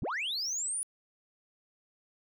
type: linear sweep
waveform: sine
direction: up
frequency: 54 to 9956 Hz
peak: -29 dBFS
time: 0.02-0.83 s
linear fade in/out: 0 ms
effects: tanh soft clip ceiling -30 dBFS